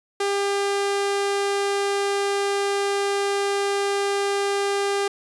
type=tone; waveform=sawtooth; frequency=400 Hz; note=G4; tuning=35 cents sharp; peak=-17 dBFS; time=0.2-5.08 s; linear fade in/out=5 ms; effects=resampled to 24000 Hz